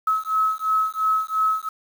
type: beating tone pair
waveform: sine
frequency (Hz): 1287 / 1289.9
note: E6 / E6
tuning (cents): -42 / -38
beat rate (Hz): 2.9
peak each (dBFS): -22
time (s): 0.07-1.69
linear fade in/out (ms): 5
effects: 7-bit